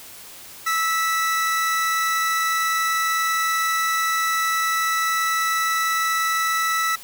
45% pulse tone pair together, 1312.1 / 1958 Hz, E6 / B6, -8 / -15 cents, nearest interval perfect fifth, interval 693 cents, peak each -21 / -24 dBFS, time 0.66-6.96 s, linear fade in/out 10 ms, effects white hiss -41 dBFS RMS until 7.03 s

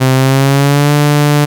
sawtooth tone with pitch glide, 130.81 to 146.83 Hz, C3 to D3, 0 to 0 cents, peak -3 dBFS, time 0-1.46 s, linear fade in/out 20 ms, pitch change +200 cents, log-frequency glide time 0.14-0.93 s, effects none

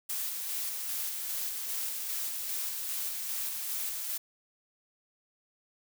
blue noise with tremolo, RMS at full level -34 dBFS, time 0.09-4.18 s, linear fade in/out 10 ms, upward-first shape square, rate 2.5 Hz, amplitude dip 25%, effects none

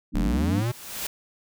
sine chord, G minor seventh, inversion third, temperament equal, 174.61 / 196 / 233.1 / 293.7 Hz, F3 / G3 / Bb3 / D4, 0 / 0 / 0 / 0 cents, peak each -32 / -29 / -29 / -29 dBFS, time 0.12-0.64 s, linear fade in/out 50 ms
square linear sweep, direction up, 30.87 to 125.5 Hz, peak -24 dBFS, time 0.14-0.72 s, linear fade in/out 10 ms
white noise with exponential growth, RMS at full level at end -29 dBFS, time 0.28-1.07 s, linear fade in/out 5 ms, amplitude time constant 170 ms
effects none

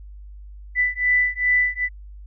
sine beating tone pair, 1986 / 1988.5 Hz, B6 / B6, +9 / +11 cents, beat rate 2.5 Hz, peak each -20 dBFS, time 0.75-1.89 s, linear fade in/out 50 ms, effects added 50 Hz sine -37 dBFS peak until 2.26 s

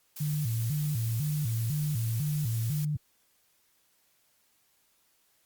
blue noise, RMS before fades -41 dBFS, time 0.16-2.85 s, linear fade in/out 5 ms
sine tone with vibrato, 130.7 Hz, C3, 1 cent flat, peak -27 dBFS, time 0.2-2.97 s, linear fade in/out 10 ms, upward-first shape square, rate 2 Hz, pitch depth 240 cents each way
effects white hiss -69 dBFS RMS until 5.45 s + Opus 48 kbps

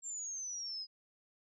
sine exponential sweep, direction down, 7459 to 4978 Hz, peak -39 dBFS, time 0.02-0.87 s, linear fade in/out 50 ms, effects none

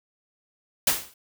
white noise with exponential decay, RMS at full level -17 dBFS, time 0.87-1.14 s, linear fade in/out 5 ms, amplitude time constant 57 ms, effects none

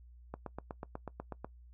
click train, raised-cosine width 1 ms, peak -26 dBFS, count 10, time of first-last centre 0.34-1.446 s, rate 8.14 Hz, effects noise-tail reverb RT60 0.1 s tail -21 dB re dry + added 60 Hz sine -53 dBFS peak until 1.73 s

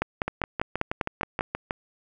two click trains, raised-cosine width 0.5 ms, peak -9 / -12 dBFS, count 8 / 10, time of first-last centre 0.02-1.409 / 0.28-1.709 s, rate 5.04 / 6.3 Hz, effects none

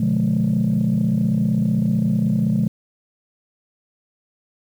sine chord, B diminished seventh, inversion none, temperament just, 123.47 / 148.16 / 177.8 / 213.4 Hz, B2 / D3 / F3 / Ab3, 0 / +16 / +31 / +47 cents, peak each -22 / -23 / -20 / -18 dBFS, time 0-2.68 s, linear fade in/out 5 ms, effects tanh soft clip ceiling -11 dBFS + 8-bit

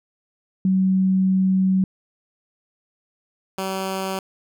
sine / 10% pulse tone pair in turn, 188.8 / 190.99 Hz, F#3 / G3, +35 / -45 cents, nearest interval unison, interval 20 cents, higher second, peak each -15 / -16 dBFS, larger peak first, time 0.65-1.84 / 3.58-4.19 s, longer first, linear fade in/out 2 ms, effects none

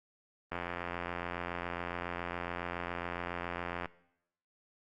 click train, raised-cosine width 0.5 ms, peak -21 dBFS, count 292, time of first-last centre 0.52-3.857 s, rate 87.2 Hz, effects noise-tail reverb RT60 0.8 s tail -20 dB re dry + Opus 32 kbps

